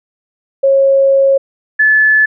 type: tone pair in turn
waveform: sine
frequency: 545 / 1730.3 Hz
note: C#5 / A6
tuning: -29 / -29 cents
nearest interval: octave + minor sixth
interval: 2000 cents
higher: second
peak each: -6 dBFS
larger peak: neither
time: 0.63-1.38 / 1.79-2.26 s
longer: first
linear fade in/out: 10 ms
effects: none